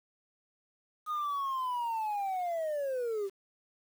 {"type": "linear sweep", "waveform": "sine", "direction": "down", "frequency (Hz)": [1244.5, 379.9], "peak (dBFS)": -28, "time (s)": [1.06, 3.3], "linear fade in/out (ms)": 50, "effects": ["tanh soft clip ceiling -30 dBFS", "9-bit"]}